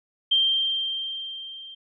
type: tone with level ramp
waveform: sine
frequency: 3161 Hz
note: G7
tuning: 14 cents sharp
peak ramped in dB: -16 to -39 dBFS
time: 0.31-1.75 s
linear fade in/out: 10 ms
effects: none